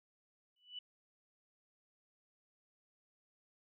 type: tone with exponential growth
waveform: sine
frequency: 2966 Hz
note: F#7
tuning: 4 cents sharp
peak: -40 dBFS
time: 0.56-0.79 s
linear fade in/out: 5 ms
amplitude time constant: 48 ms
effects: none